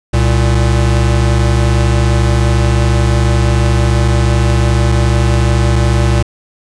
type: tone pair together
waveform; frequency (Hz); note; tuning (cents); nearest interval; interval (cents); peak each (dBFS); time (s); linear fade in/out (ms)
square; 65.55 / 116.8; C2 / A#2; +4 / +4; minor seventh; 1000; -12; 0.13-6.23; 10
effects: resampled to 22050 Hz + 7-bit